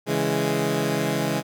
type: chord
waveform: 15% pulse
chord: C# minor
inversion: none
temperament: equal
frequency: 138.59 / 164.81 / 207.7 Hz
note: C#3 / E3 / G#3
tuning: 0 / 0 / 0 cents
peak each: -20 dBFS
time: 0.06-1.43 s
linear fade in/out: 50 ms
effects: none